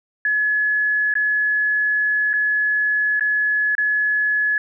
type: tone with dropouts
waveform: sine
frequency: 1701 Hz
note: G#6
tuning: 41 cents sharp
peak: -16 dBFS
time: 0.25-4.58 s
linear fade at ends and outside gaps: 2 ms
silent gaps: 1.14-1.153 / 2.332-2.337 / 3.196-3.208 / 3.752-3.781 s
effects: none